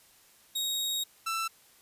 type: tone pair in turn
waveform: sawtooth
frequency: 3769 / 1332.5 Hz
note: A#7 / E6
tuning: +18 / +18 cents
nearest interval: octave + tritone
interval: 1800 cents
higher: first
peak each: -26 dBFS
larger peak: neither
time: 0.55-1.04 / 1.26-1.48 s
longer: first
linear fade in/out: 10 ms
effects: white hiss -60 dBFS RMS until 1.81 s + resampled to 32000 Hz